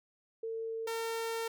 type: tone pair in turn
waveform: sine / sawtooth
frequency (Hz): 450.6 / 455.3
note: A4 / A#4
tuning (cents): +41 / -41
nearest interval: unison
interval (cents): 18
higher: second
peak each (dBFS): -35 / -30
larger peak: second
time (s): 0.43-0.87 / 0.87-1.48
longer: second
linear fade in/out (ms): 5
effects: none